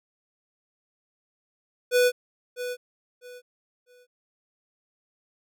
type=tone with echo; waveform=square; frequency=493.9 Hz; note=B4; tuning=in tune; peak=-18 dBFS; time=1.91-2.12 s; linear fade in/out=50 ms; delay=650 ms; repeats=3; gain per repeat=-12 dB; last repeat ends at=4.07 s; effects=none